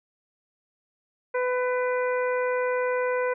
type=harmonic tone with a mistuned harmonic; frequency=500 Hz; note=B4; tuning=21 cents sharp; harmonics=1 / 2 / 3 / 4 / 5; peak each=-24 / -31 / -33 / -36 / -41 dBFS; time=1.34-3.34 s; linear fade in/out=10 ms; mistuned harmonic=5; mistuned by=-55 cents; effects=none